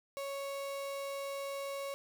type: tone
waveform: 35% pulse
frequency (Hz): 554.4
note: C#5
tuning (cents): 0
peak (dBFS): -36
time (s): 0.17-1.94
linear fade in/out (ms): 0
effects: none